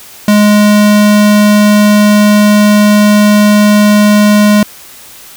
square tone, 208.4 Hz, G#3, 6 cents sharp, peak -4 dBFS, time 0.28-4.63 s, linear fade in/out 2 ms, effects white hiss -33 dBFS RMS until 5.36 s

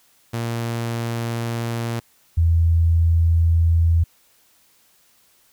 sawtooth / sine tone pair in turn, 116.54 / 83.15 Hz, A#2 / E2, 0 / +16 cents, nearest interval tritone, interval 584 cents, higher first, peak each -19 / -13 dBFS, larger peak second, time 0.33-2 / 2.37-4.04 s, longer neither, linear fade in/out 10 ms, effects white hiss -58 dBFS RMS until 5.52 s

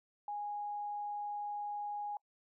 sine tone, 826 Hz, G#5, 10 cents flat, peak -37 dBFS, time 0.28-2.17 s, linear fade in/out 2 ms, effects noise-tail reverb RT60 0.1 s tail -26 dB re dry

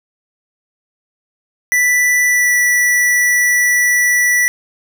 square tone with pitch glide, 1975 to 1959.1 Hz, B6 to B6, 0 to -14 cents, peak -11 dBFS, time 1.72-4.48 s, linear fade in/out 0 ms, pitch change -14 cents, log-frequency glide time 2.26-2.54 s, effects none

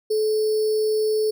sine tone with sample-and-hold, 431.2 Hz, A4, 35 cents flat, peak -18 dBFS, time 0.1-1.31 s, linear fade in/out 10 ms, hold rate 4900 Hz, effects none

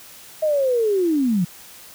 sine linear sweep, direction down, 635 to 164.6 Hz, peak -16 dBFS, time 0.42-1.45 s, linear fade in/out 10 ms, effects white hiss -43 dBFS RMS until 1.94 s

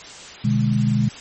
sine chord, G# diminished, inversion first, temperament just, 124.59 / 149.51 / 207.7 Hz, B2 / D3 / G#3, +16 / +31 / 0 cents, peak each -19 / -23 / -19 dBFS, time 0.44-1.09 s, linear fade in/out 10 ms, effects white hiss -38 dBFS RMS until 1.2 s + MP3 32 kbps

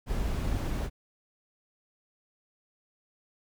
brown noise, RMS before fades -30 dBFS, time 0.06-0.9 s, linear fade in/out 50 ms, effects none

